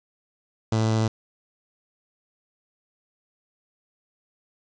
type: tone with notch filter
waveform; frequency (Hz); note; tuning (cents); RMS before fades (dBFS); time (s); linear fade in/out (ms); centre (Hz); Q
sawtooth; 110.7; A2; +11; -22; 0.72-1.08; 5; 2100; 1.1
effects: resampled to 16000 Hz + 7-bit